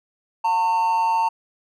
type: tone with amplitude modulation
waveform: triangle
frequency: 906 Hz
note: A#5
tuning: 50 cents flat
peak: -13 dBFS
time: 0.44-1.29 s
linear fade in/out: 10 ms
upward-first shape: sine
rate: 184 Hz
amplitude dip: 50%
effects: none